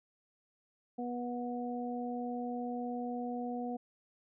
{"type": "harmonic tone", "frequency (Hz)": 243.5, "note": "B3", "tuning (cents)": -24, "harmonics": [1, 2, 3], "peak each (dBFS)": [-37, -42, -41], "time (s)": [0.98, 3.77], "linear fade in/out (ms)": 10, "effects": []}